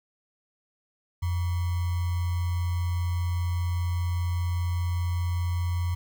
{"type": "tone with sample-and-hold", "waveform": "sine", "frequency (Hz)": 87.5, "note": "F2", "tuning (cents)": 4, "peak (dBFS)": -24, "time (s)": [1.22, 5.95], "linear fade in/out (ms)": 10, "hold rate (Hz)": 1050, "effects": []}